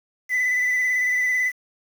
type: tone with vibrato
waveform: sine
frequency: 2000 Hz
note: B6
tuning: 21 cents sharp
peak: -16 dBFS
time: 0.29-1.52 s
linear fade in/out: 50 ms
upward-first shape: square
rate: 18 Hz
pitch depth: 19 cents each way
effects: tanh soft clip ceiling -18 dBFS + 7-bit